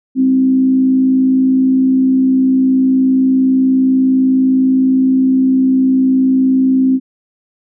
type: tone with frequency modulation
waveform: sine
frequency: 261.6 Hz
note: C4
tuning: in tune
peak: -8 dBFS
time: 0.15-7 s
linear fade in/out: 50 ms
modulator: 59.7 Hz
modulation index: 0.29
effects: none